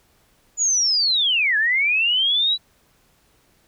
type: linear two-way sweep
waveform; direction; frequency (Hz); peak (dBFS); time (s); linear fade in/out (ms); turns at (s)
sine; down then up; 6980 to 1661.2 to 3972; -16; 0.57-2.58; 50; 1.57
effects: pink hiss -60 dBFS RMS until 3.67 s